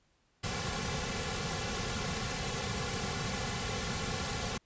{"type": "noise with comb filter", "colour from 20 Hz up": "pink", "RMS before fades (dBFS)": -35, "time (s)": [0.43, 4.58], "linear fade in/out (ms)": 10, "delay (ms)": 3.2, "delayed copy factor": -0.8, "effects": ["pink hiss -72 dBFS RMS until 4.65 s", "resampled to 16000 Hz"]}